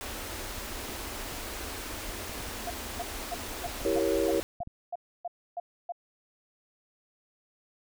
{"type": "band-stop noise", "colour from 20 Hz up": "pink", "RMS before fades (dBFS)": -38, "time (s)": [0.01, 4.43], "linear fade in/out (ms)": 0, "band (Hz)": [100, 210], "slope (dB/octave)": 48}
{"type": "clicks", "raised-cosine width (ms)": 5, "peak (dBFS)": -32, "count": 11, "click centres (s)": [0.891, 1.325, 2.093, 2.295, 2.404, 2.486, 3.662, 3.816, 3.957, 4.605, 4.674]}
{"type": "tone bursts", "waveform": "sine", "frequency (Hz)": 698.5, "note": "F5", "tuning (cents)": 0, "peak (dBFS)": -31, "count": 11, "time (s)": [2.67, 5.922], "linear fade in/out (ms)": 5, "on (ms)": 32, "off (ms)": 290}
{"type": "chord", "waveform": "sine", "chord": "E diminished seventh", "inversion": "none", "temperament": "equal", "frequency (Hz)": [329.6, 392, 466.2, 554.4], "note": ["E4", "G4", "Bb4", "Db5"], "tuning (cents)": [0, 0, 0, 0], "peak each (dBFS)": -30, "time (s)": [3.85, 4.4], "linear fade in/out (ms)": 2}
{"effects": []}